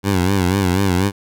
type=tone with vibrato; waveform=15% pulse; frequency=94.2 Hz; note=F#2; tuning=32 cents sharp; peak=-8 dBFS; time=0.03-1.12 s; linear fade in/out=50 ms; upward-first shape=sine; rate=4.1 Hz; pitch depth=110 cents each way; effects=none